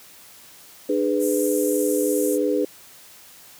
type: chord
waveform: sine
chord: G# diminished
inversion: second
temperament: just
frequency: 299 / 415.3 / 498.4 Hz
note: D4 / G#4 / B4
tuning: +31 / 0 / +16 cents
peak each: -23 dBFS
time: 0.89-2.65 s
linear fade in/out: 5 ms
type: band-pass noise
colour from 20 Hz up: white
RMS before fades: -32 dBFS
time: 1.19-2.39 s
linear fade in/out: 50 ms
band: 6500 to 13000 Hz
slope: 48 dB/octave
effects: white hiss -47 dBFS RMS until 3.59 s + high-pass 60 Hz 12 dB/octave